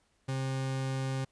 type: tone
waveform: 40% pulse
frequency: 133.1 Hz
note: C3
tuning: 30 cents sharp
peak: -30 dBFS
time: 0.28-1.25 s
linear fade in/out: 10 ms
effects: pink hiss -72 dBFS RMS until 1.31 s + resampled to 22050 Hz